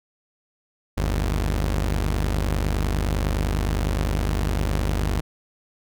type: tone pair together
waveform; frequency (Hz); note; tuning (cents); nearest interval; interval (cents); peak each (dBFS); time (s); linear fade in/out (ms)
sawtooth; 49.82 / 78.1; G1 / D#2; +29 / +7; minor sixth; 778; -18 / -23; 0.97-5.21; 10
effects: none